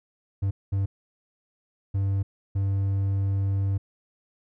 triangle tone bursts at uneven times, 98 Hz, G2, in tune, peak -20 dBFS, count 4, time 0.42-0.51 / 0.72-0.86 / 1.94-2.23 / 2.55-3.78 s, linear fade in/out 10 ms, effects none

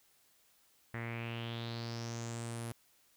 sawtooth tone with low-pass filter sweep, 116.5 Hz, A#2, 1 cent flat, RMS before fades -41 dBFS, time 0.94-2.72 s, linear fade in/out 0 ms, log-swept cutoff 1900 to 11000 Hz, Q 5.3, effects white hiss -69 dBFS RMS until 3.16 s

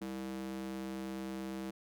square tone with high-pass filter, 65.5 Hz, C2, 2 cents sharp, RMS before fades -41 dBFS, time 0.01-1.71 s, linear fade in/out 10 ms, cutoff 250 Hz, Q 7.4, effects none

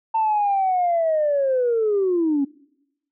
sine linear sweep, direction down, 900 to 270 Hz, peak -16 dBFS, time 0.14-2.45 s, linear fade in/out 10 ms, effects noise-tail reverb RT60 0.9 s tail -25 dB re dry + tanh soft clip ceiling -13 dBFS

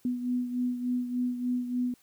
sine beating tone pair, 246.9 / 250.3 Hz, B3 / B3, 0 / +23 cents, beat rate 3.4 Hz, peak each -28 / -35 dBFS, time 0.05-1.94 s, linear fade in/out 2 ms, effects white hiss -64 dBFS RMS until 2.02 s

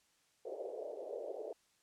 white band-pass noise, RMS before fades -44 dBFS, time 0.45-1.53 s, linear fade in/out 5 ms, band 390 to 620 Hz, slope 48 dB/octave, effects white hiss -73 dBFS RMS until 1.82 s + low-pass 9000 Hz 12 dB/octave

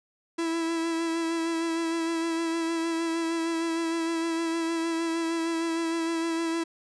45% pulse tone with vibrato, 330.4 Hz, E4, 4 cents sharp, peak -26 dBFS, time 0.38-6.64 s, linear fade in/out 10 ms, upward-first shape sine, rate 6.5 Hz, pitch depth 22 cents each way, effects resampled to 22050 Hz

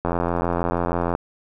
click train, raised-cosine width 1 ms, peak -8 dBFS, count 96, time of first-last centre 0.05-1.151 s, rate 86.3 Hz, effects none

